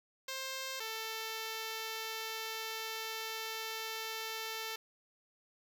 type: tone pair in turn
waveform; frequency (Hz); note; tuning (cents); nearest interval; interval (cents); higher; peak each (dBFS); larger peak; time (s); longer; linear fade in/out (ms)
5% pulse; 528 / 444; C5 / A4; +16 / +16; minor third; 300; first; -27; neither; 0.28-0.8 / 0.8-4.76; second; 5
effects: none